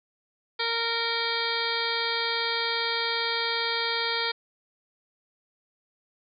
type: harmonic tone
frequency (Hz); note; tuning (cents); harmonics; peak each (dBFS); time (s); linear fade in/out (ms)
462.5; A#4; -14; 1 / 2 / 3 / 4 / 5 / 7 / 8 / 9 / 10; -34 / -34 / -34 / -34 / -34 / -34 / -34 / -34 / -34; 0.59-4.32; 10
effects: none